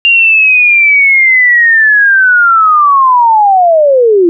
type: linear sweep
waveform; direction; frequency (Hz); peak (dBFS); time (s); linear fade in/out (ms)
sine; down; 2794 to 329.6; -3; 0.05-4.29; 0
effects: none